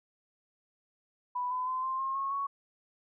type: tone with pitch steps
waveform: sine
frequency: 989 / 1008.6 / 1028.6 / 1049 / 1069.8 / 1091 / 1112.7 Hz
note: B5 / B5 / C6 / C6 / C6 / C#6 / C#6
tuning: +2 / +36 / -30 / +4 / +38 / -28 / +6 cents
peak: -30 dBFS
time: 1.35-2.47 s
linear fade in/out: 10 ms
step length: 160 ms
effects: none